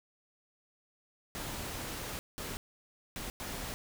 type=noise bursts at uneven times; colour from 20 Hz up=pink; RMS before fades=-40 dBFS; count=4; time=1.35-2.19 / 2.38-2.57 / 3.16-3.3 / 3.4-3.74 s; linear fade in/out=0 ms; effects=none

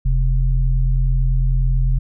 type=tone pair together; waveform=sine; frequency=40.98 / 130.1 Hz; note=E1 / C3; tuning=-9 / -9 cents; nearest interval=octave + minor sixth; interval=2000 cents; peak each=-14 / -20 dBFS; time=0.05-1.99 s; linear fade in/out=10 ms; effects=none

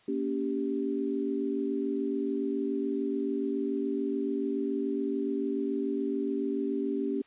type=chord; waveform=sine; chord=G diminished; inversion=first; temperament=just; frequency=235.2 / 282.2 / 392 Hz; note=Bb3 / Db4 / G4; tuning=+16 / +31 / 0 cents; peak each=-34 / -31 / -32 dBFS; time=0.08-7.22 s; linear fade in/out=5 ms; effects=white hiss -61 dBFS RMS until 7.26 s + resampled to 8000 Hz

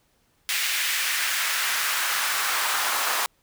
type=noise with high-pass filter sweep; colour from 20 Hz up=pink; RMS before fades=-25 dBFS; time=0.49-3.26 s; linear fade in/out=0 ms; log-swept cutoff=2200 to 960 Hz; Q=1.6; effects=pink hiss -66 dBFS RMS until 3.42 s

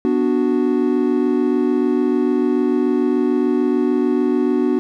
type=chord; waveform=triangle; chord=B minor; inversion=none; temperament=equal; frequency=246.9 / 293.7 / 370 Hz; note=B3 / D4 / F#4; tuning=0 / 0 / 0 cents; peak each=-17 dBFS; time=0.05-4.79 s; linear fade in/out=0 ms; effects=none

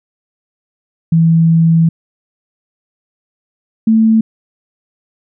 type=tone pair in turn; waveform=sine; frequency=164.3 / 222 Hz; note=E3 / A3; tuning=-5 / +16 cents; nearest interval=perfect fourth; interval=521 cents; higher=second; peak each=-6 dBFS; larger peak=neither; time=1.12-1.89 / 3.87-4.21 s; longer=first; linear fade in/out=5 ms; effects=none

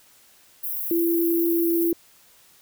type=high-pass noise; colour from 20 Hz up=pink; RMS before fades=-29 dBFS; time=0.63-1.92 s; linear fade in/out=10 ms; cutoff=12000 Hz; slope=48 dB/octave
type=tone; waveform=sine; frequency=337.6 Hz; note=E4; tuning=41 cents sharp; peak=-19 dBFS; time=0.91-1.93 s; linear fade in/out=2 ms
effects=white hiss -55 dBFS RMS until 2.61 s

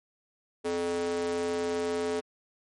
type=tone with high-pass filter; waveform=square; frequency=86.2 Hz; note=F2; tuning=22 cents flat; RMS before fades=-30 dBFS; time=0.64-2.21 s; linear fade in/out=20 ms; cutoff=370 Hz; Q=6.7; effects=MP3 48 kbps

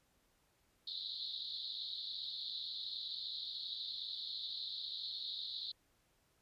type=band-pass noise; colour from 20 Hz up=white; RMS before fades=-44 dBFS; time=0.87-5.72 s; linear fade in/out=5 ms; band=3600 to 4300 Hz; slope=96 dB/octave; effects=pink hiss -75 dBFS RMS until 6.41 s + resampled to 32000 Hz

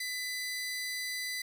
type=tone pair together; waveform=sawtooth; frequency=2003 / 4750 Hz; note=B6 / D8; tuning=+24 / +19 cents; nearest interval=octave + minor third; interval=1495 cents; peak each=-32 / -38 dBFS; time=0-1.42 s; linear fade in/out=5 ms; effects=none

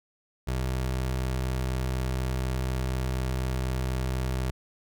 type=tone; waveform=25% pulse; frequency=64.1 Hz; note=C2; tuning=35 cents flat; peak=-23 dBFS; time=0.47-4.51 s; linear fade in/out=10 ms; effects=none

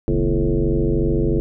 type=tone with frequency modulation; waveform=sine; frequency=152 Hz; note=D#3; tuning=40 cents flat; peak=-15 dBFS; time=0.08-1.4 s; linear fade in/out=0 ms; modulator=93.7 Hz; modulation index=3.2; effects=none

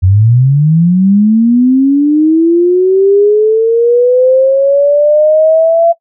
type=linear sweep; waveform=sine; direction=up; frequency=88.7 to 680 Hz; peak=-4 dBFS; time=0.02-5.93 s; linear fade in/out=20 ms; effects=noise-tail reverb RT60 0.1 s tail -17 dB re dry

